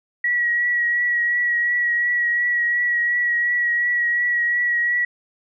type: tone with vibrato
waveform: sine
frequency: 1921 Hz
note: B6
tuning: 48 cents flat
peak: -17 dBFS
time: 0.24-5.05 s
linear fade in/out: 5 ms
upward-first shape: triangle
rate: 2.8 Hz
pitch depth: 24 cents each way
effects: none